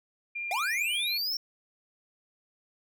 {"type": "tone", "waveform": "sine", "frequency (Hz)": 2396, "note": "D7", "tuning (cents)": 34, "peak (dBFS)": -32, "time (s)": [0.35, 1.18], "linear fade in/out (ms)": 10}
{"type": "linear sweep", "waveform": "square", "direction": "up", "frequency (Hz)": [660, 5520], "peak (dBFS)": -29, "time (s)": [0.51, 1.37], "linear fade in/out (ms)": 2}
{"effects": []}